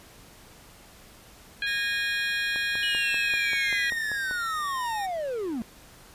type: harmonic tone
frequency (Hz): 820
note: G#5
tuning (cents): -22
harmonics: 2 / 3 / 4 / 5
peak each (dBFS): -28 / -32 / -34 / -36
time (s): 1.62-3.9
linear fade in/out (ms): 2
type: tone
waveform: sawtooth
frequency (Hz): 1848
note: A#6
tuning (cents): -16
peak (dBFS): -31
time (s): 1.66-5.07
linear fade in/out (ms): 20
type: click train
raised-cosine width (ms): 1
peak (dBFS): -25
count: 10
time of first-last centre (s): 2.56-4.311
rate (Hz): 5.14
type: linear sweep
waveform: triangle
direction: down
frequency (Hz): 2949 to 210.6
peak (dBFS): -26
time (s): 2.83-5.62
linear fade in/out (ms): 0
effects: pink hiss -51 dBFS RMS until 6.14 s + resampled to 32000 Hz